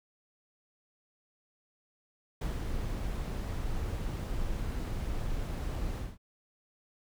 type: noise with ADSR envelope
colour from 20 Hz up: brown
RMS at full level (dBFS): -31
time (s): 2.41-6.18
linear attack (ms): 8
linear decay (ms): 170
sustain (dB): -3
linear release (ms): 200
effects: none